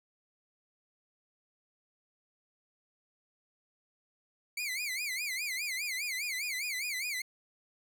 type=tone with vibrato; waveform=sawtooth; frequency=2221 Hz; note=C#7; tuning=3 cents sharp; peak=-30 dBFS; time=4.57-7.22 s; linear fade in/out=5 ms; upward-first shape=sine; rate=4.9 Hz; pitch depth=190 cents each way; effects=none